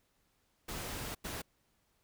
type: noise bursts at uneven times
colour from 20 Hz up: pink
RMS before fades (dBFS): -41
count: 2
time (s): 0.68-1.15 / 1.24-1.42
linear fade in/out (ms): 10
effects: pink hiss -75 dBFS RMS until 2.03 s